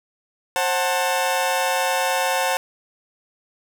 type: chord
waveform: sawtooth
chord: F# diminished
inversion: second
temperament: just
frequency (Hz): 532.8 / 740 / 888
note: C5 / F#5 / A5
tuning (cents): +31 / 0 / +16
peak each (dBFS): -20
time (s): 0.56-2.57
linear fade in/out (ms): 0
effects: none